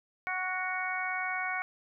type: harmonic tone with a mistuned harmonic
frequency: 371 Hz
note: F#4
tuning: 5 cents sharp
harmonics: 2 / 3 / 4 / 5 / 6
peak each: -37 / -39 / -36 / -40 / -35 dBFS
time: 0.27-1.62 s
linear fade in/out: 0 ms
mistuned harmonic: 4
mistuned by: -15 cents
effects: none